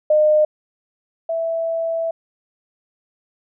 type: tone pair in turn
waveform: sine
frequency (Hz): 610 / 659.3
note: D#5 / E5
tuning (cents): -34 / 0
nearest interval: minor second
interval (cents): 134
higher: second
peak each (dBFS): -11 / -19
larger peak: first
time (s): 0.1-0.45 / 1.29-2.11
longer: second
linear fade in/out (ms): 5
effects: none